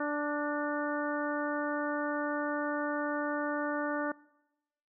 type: harmonic tone with a mistuned harmonic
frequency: 293.7 Hz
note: D4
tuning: in tune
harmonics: 1 / 2 / 3 / 4 / 5 / 6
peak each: -34 / -35 / -40 / -39 / -38 / -43 dBFS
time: 0-4.12 s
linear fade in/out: 5 ms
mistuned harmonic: 6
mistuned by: +31 cents
effects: noise-tail reverb RT60 0.9 s tail -22 dB re dry